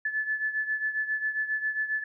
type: beating tone pair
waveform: sine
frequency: 1732 / 1739.4 Hz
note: A6 / A6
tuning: -28 / -20 cents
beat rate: 7.4 Hz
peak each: -28 / -33 dBFS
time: 0.05-2.04 s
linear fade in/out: 5 ms
effects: none